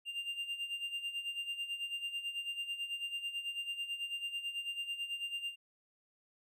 triangle tone with tremolo, 2794 Hz, F7, in tune, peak -33 dBFS, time 0.05-5.56 s, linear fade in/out 50 ms, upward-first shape sine, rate 9.1 Hz, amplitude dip 70%, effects none

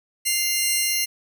10% pulse tone pair together, 2095 / 2794 Hz, C7 / F7, +2 / 0 cents, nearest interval perfect fourth, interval 498 cents, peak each -14 dBFS, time 0.25-1.06 s, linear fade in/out 20 ms, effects none

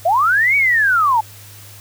sine linear two-way sweep, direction up then down, 622.3 to 2283 to 842 Hz, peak -11 dBFS, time 0.05-1.21 s, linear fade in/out 10 ms, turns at 0.56 s, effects added 102 Hz sine -40 dBFS peak until 1.8 s + white hiss -41 dBFS RMS until 1.8 s

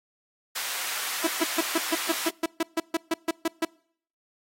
pink high-pass noise, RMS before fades -32 dBFS, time 0.55-2.3 s, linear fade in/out 10 ms, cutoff 1200 Hz, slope 12 dB/octave
sawtooth tone bursts, 328.7 Hz, E4, 5 cents flat, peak -18 dBFS, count 15, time 1.24-3.65 s, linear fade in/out 5 ms, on 30 ms, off 140 ms
effects noise-tail reverb RT60 0.6 s tail -25 dB re dry + AAC 48 kbps

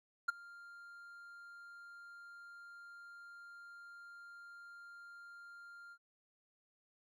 triangle tone with ADSR envelope, 1396.9 Hz, F6, in tune, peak -26 dBFS, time 0.28-5.98 s, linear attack 10 ms, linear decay 15 ms, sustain -24 dB, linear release 60 ms, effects none

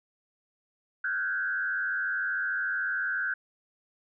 sine tone with frequency modulation, 1537 Hz, G6, 35 cents flat, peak -27 dBFS, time 1.04-3.34 s, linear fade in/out 5 ms, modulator 93.6 Hz, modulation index 1.1, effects none

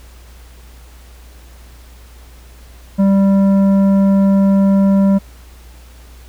sine tone with tanh clipping, 196 Hz, G3, in tune, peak -10 dBFS, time 2.98-5.19 s, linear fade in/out 20 ms, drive 10 dB, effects added 60 Hz sine -37 dBFS peak until 6.28 s + pink hiss -46 dBFS RMS until 6.28 s

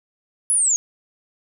sine linear sweep, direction down, 10530 to 6430 Hz, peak -15 dBFS, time 0.5-0.76 s, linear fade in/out 0 ms, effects none

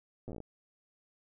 slowing click train, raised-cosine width 2 ms, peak -30 dBFS, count 10, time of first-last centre 0.28-0.403 s, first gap 8 ms, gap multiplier 1.13, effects none

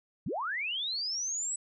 sine linear sweep, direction up, 103.83 to 7970 Hz, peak -31 dBFS, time 0.26-1.56 s, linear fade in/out 5 ms, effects none

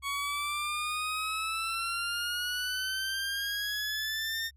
20% pulse exponential sweep, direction up, 1112 to 1828 Hz, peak -26 dBFS, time 0.02-4.51 s, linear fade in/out 50 ms, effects added 68 Hz sine -56 dBFS peak until 4.56 s + resampled to 32000 Hz

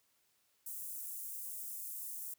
white high-pass noise, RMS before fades -44 dBFS, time 0.66-2.34 s, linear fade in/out 5 ms, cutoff 8200 Hz, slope 24 dB/octave, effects white hiss -75 dBFS RMS until 2.38 s + high-pass 60 Hz 12 dB/octave

